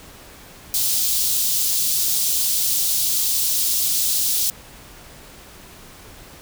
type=high-pass noise; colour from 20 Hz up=white; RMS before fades=-20 dBFS; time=0.74-4.5 s; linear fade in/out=0 ms; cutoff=3600 Hz; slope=24 dB/octave; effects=pink hiss -43 dBFS RMS until 6.41 s